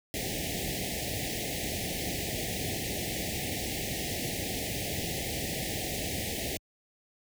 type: band-stop noise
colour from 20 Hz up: pink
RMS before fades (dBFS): -33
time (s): 0.14-6.57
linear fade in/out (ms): 0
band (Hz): 800 to 1800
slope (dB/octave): 96
effects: high-pass 60 Hz 12 dB/octave